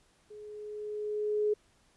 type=tone with level ramp; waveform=sine; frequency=421.1 Hz; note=G#4; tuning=24 cents sharp; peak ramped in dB=-45 to -24 dBFS; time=0.3-1.54 s; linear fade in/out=10 ms; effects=pink hiss -67 dBFS RMS until 1.96 s + resampled to 24000 Hz